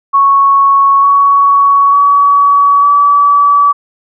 sine tone with pitch steps, 1107 / 1120.5 / 1134.2 / 1148 Hz, C#6 / C#6 / C#6 / D6, -3 / +18 / +39 / -40 cents, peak -4 dBFS, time 0.13-3.73 s, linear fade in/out 20 ms, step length 900 ms, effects none

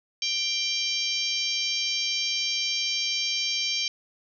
harmonic tone with a mistuned harmonic, 787 Hz, G5, 7 cents sharp, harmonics 3 / 4 / 5 / 6 / 7 / 8, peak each -32 / -30 / -34 / -32 / -31 / -36 dBFS, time 0.22-3.88 s, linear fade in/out 2 ms, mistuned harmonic 6, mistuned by -19 cents, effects none

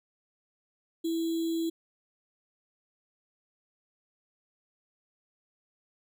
sine tone with sample-and-hold, 329.6 Hz, E4, in tune, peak -27 dBFS, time 1.04-1.7 s, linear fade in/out 10 ms, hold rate 3675 Hz, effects none

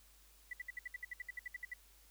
sine tone bursts, 1975.5 Hz, B6, in tune, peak -40 dBFS, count 15, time 0.51-1.737 s, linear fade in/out 5 ms, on 23 ms, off 63 ms, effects added 50 Hz sine -65 dBFS peak until 2.1 s + white hiss -66 dBFS RMS until 2.1 s

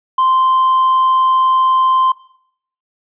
triangle tone with hard clipping, 1042 Hz, C6, 7 cents flat, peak -9 dBFS, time 0.18-2.12 s, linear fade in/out 5 ms, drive 1 dB, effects noise-tail reverb RT60 0.7 s tail -20 dB re dry + resampled to 8000 Hz

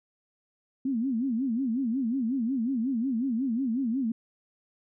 sine tone with vibrato, 246.9 Hz, B3, in tune, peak -25 dBFS, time 0.85-4.12 s, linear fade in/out 5 ms, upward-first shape sine, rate 5.5 Hz, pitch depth 200 cents each way, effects none

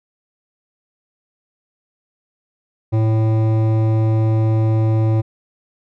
sine tone with hard clipping, 110.5 Hz, A2, 8 cents sharp, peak -15 dBFS, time 2.92-5.22 s, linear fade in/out 20 ms, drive 13 dB, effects none

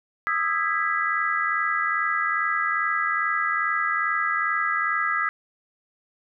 sine chord, E major seventh, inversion third, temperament just, 1236.1 / 1318.5 / 1648.1 / 1977.8 Hz, D#6 / E6 / G#6 / B6, -12 / 0 / -14 / +2 cents, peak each -27 dBFS, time 0.27-5.29 s, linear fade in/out 0 ms, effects none

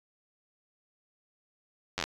slowing click train, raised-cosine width 0.2 ms, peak -13 dBFS, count 6, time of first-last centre 1.98-2.04 s, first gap 10 ms, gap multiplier 1.09, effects resampled to 24000 Hz

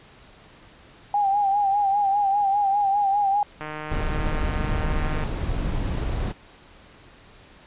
sine tone with vibrato, 803 Hz, G5, 41 cents sharp, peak -18 dBFS, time 1.14-3.43 s, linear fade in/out 2 ms, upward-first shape sine, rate 5 Hz, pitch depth 57 cents each way
click train, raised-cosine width 0.5 ms, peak -18 dBFS, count 250, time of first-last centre 3.61-5.237 s, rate 153 Hz
brown noise, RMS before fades -25 dBFS, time 3.9-6.33 s, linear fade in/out 20 ms
effects pink hiss -50 dBFS RMS until 7.66 s + resampled to 8000 Hz

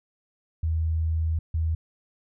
sine tone bursts at uneven times, 80.5 Hz, E2, 41 cents flat, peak -22 dBFS, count 2, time 0.63-1.39 / 1.54-1.75 s, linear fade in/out 5 ms, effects none

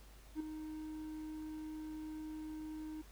triangle tone with ADSR envelope, 310.5 Hz, D#4, 3 cents flat, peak -32 dBFS, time 0.35-3.02 s, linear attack 52 ms, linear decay 4 ms, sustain -9 dB, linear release 11 ms, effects added 50 Hz sine -56 dBFS peak until 3.11 s + pink hiss -63 dBFS RMS until 3.11 s

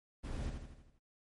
brown noise with echo, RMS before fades -40 dBFS, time 0.23-0.51 s, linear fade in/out 20 ms, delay 81 ms, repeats 6, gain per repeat -5 dB, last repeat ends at 0.996 s, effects MP3 48 kbps

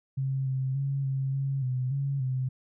sine tone with pitch steps, 134.3 / 131.9 / 138 / 134.5 / 136.7 / 127.5 / 138.7 / 129.6 Hz, C3 / C3 / C#3 / C3 / C#3 / C3 / C#3 / C3, +46 / +14 / -7 / +48 / -24 / -44 / +1 / -16 cents, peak -26 dBFS, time 0.17-2.49 s, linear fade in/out 10 ms, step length 290 ms, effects none

